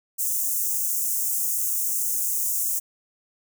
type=high-pass noise; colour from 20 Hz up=white; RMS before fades=-25 dBFS; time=0.18-2.8 s; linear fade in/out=20 ms; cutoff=6300 Hz; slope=48 dB/octave; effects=none